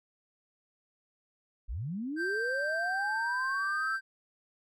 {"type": "linear sweep", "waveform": "sine", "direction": "up", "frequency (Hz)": [37.88, 1343], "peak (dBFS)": -33, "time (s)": [1.68, 3.97], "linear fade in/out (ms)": 20}
{"type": "tone", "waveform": "triangle", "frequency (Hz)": 1568, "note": "G6", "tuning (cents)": 0, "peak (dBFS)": -29, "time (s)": [2.16, 4.01], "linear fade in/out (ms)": 50}
{"effects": []}